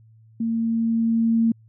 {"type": "tone with level ramp", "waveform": "sine", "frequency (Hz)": 227.8, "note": "A#3", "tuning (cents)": -40, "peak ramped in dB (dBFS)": [-21, -15], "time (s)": [0.4, 1.52], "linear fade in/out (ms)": 5, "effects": ["added 111 Hz sine -49 dBFS peak until 1.68 s"]}